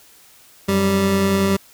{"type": "tone pair together", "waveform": "25% pulse", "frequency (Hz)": [92.5, 195.44], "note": ["F#2", "G3"], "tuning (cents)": [0, -5], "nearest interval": "octave + minor second", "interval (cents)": 1295, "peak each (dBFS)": [-21, -12], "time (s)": [0.68, 1.57], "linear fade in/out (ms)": 10, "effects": ["white hiss -49 dBFS RMS until 1.73 s"]}